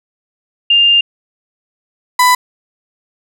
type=tone pair in turn; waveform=sine / 35% pulse; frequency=2803 / 997 Hz; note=F7 / B5; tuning=+6 / +16 cents; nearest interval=octave + tritone; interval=1790 cents; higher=first; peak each=-6 / -5 dBFS; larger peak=second; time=0.7-1.01 / 2.19-2.35 s; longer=first; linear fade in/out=5 ms; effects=none